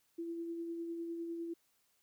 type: tone with tremolo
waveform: sine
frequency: 335.9 Hz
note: E4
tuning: 33 cents sharp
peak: -37 dBFS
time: 0.18-1.54 s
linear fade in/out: 10 ms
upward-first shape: sine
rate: 9.9 Hz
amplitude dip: 30%
effects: white hiss -75 dBFS RMS until 2.02 s